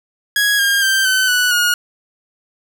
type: tone with pitch steps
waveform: sawtooth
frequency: 1661.2 / 1613.9 / 1568 / 1523.3 / 1480 / 1437.8 Hz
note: G#6 / G6 / G6 / F#6 / F#6 / F6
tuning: 0 / +50 / 0 / +50 / 0 / +50 cents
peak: -9 dBFS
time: 0.36-1.74 s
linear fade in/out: 2 ms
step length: 230 ms
effects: none